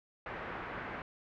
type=low-pass noise; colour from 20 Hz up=white; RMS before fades=-42 dBFS; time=0.26-1.02 s; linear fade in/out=2 ms; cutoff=1900 Hz; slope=24 dB/octave; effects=none